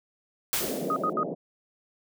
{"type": "noise with exponential decay", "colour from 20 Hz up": "white", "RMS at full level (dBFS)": -25, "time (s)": [0.53, 1.13], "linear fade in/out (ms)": 0, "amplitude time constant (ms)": 130}
{"type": "band-pass noise", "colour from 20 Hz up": "white", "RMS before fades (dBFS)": -32, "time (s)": [0.6, 1.35], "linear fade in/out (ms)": 20, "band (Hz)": [160, 640], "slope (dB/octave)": 48}
{"type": "tone bursts", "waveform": "sine", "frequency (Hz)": 1247, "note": "D#6", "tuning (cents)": 3, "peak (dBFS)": -24, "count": 3, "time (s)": [0.9, 1.232], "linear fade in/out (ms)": 2, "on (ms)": 62, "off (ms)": 73}
{"effects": []}